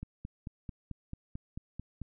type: click train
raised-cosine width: 5 ms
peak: -27 dBFS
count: 10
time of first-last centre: 0.03-2.017 s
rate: 4.53 Hz
effects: none